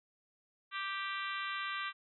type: harmonic tone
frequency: 392 Hz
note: G4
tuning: in tune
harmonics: 3 / 4 / 5 / 6 / 7 / 8 / 9 / 10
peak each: -40 / -42 / -44 / -46 / -47 / -48 / -49 / -50 dBFS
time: 0.71-1.93 s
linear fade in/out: 50 ms
effects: none